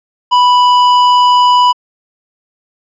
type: tone with hard clipping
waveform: sine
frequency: 987.8 Hz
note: B5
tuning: in tune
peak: -7 dBFS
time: 0.31-1.73 s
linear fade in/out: 20 ms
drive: 10 dB
effects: low-pass 6000 Hz 12 dB/octave